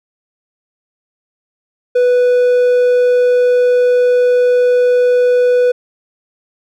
triangle tone, 493.9 Hz, B4, in tune, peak -6 dBFS, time 1.95-5.72 s, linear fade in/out 10 ms, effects none

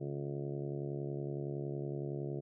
harmonic tone, 70.8 Hz, C#2, 37 cents sharp, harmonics 2 / 3 / 4 / 5 / 6 / 7 / 8 / 9 / 10, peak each -39 / -50 / -48 / -42 / -45 / -57 / -52 / -52 / -59 dBFS, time 0-2.41 s, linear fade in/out 20 ms, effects none

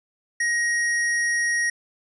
square tone, 1883 Hz, A#6, 17 cents sharp, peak -21 dBFS, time 0.4-1.7 s, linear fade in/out 5 ms, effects resampled to 24000 Hz

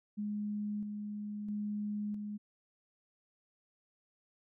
sine tone with tremolo, 208.2 Hz, G#3, 5 cents sharp, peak -34 dBFS, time 0.17-2.38 s, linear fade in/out 20 ms, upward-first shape square, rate 0.76 Hz, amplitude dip 35%, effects none

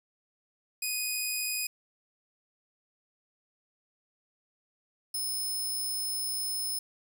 10% pulse tone pair in turn, 2489 / 5207 Hz, D#7 / E8, 0 / -22 cents, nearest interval octave + minor second, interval 1278 cents, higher second, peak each -21 / -25 dBFS, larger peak first, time 0.82-1.67 / 5.14-6.79 s, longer second, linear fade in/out 5 ms, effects none

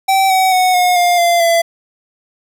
square tone with pitch steps, 772 / 754.8 / 738 / 721.6 / 705.5 / 689.8 / 674.4 Hz, G5 / F#5 / F#5 / F#5 / F5 / F5 / E5, -27 / +34 / -5 / -44 / +17 / -22 / +39 cents, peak -10 dBFS, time 0.08-1.62 s, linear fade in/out 10 ms, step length 220 ms, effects 7-bit

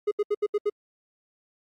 triangle tone bursts, 415.3 Hz, G#4, in tune, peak -19 dBFS, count 6, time 0.07-0.699 s, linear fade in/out 10 ms, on 44 ms, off 73 ms, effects AAC 64 kbps

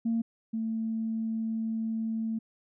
sine tone pair in turn, 228.7 / 223.5 Hz, A#3 / A3, -33 / +27 cents, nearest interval unison, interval 40 cents, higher first, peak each -24 / -28 dBFS, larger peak first, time 0.05-0.22 / 0.53-2.39 s, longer second, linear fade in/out 10 ms, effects tanh soft clip ceiling -21 dBFS

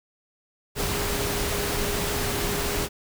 sine tone in noise, 408.2 Hz, G#4, 30 cents flat, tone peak -32 dBFS, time 0.75-2.89 s, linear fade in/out 50 ms, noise pink, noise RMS -27 dBFS, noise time 0.75-2.89 s, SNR -8 dB, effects none

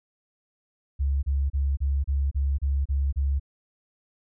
sine tone bursts, 69.3 Hz, C#2, in tune, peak -21 dBFS, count 9, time 0.99-3.398 s, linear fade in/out 20 ms, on 240 ms, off 31 ms, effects none

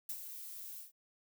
violet noise with ADSR envelope, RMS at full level -39 dBFS, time 0.09-0.92 s, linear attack 4 ms, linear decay 72 ms, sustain -8 dB, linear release 140 ms, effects none

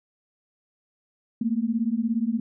sine beating tone pair, 220 / 237 Hz, A3 / A#3, 0 / +29 cents, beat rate 17 Hz, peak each -25 dBFS, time 1.41-2.4 s, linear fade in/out 5 ms, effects none

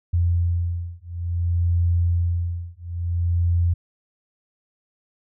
sine beating tone pair, 86 / 86.57 Hz, F2 / F2, -26 / -15 cents, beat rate 0.57 Hz, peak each -22 dBFS, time 0.13-3.74 s, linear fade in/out 10 ms, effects none

